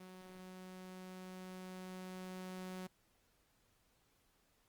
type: tone with level ramp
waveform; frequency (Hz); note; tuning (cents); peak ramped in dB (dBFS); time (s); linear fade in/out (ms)
sawtooth; 185; F#3; 0; -48 to -40; 0-2.87; 5
effects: pink hiss -75 dBFS RMS until 4.68 s + Opus 32 kbps